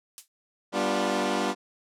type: noise with exponential decay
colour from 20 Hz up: violet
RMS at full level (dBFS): -28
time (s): 0.18-0.28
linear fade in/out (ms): 0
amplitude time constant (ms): 21
type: chord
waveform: 15% pulse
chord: G dominant seventh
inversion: none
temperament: equal with one note detuned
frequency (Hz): 196 / 243.4 / 293.7 / 349.2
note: G3 / B3 / D4 / F4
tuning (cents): 0 / -25 / 0 / 0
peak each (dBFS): -24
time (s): 0.72-1.55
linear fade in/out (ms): 50
effects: low-pass 8000 Hz 12 dB/octave